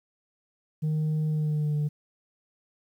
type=tone with pitch glide; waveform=sine; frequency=154.7 to 148.91 Hz; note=D#3 to D3; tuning=-10 to +24 cents; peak=-21 dBFS; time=0.82-1.89 s; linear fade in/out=20 ms; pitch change=-66 cents; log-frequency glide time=1.28-1.75 s; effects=tanh soft clip ceiling -23 dBFS + 10-bit